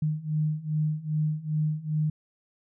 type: beating tone pair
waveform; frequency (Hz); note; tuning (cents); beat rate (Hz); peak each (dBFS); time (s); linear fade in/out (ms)
sine; 152.2 / 154.7; D#3 / D#3; -38 / -10; 2.5; -29 / -27; 0.02-2.1; 5
effects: none